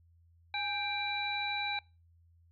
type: harmonic tone with a mistuned harmonic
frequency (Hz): 786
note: G5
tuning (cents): +4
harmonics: 1 / 2 / 3 / 5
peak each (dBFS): -37 / -43 / -36 / -38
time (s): 0.54-1.79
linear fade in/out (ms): 2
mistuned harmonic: 1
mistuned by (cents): +84
effects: noise-tail reverb RT60 0.3 s tail -25 dB re dry + added 84 Hz sine -61 dBFS peak until 2.51 s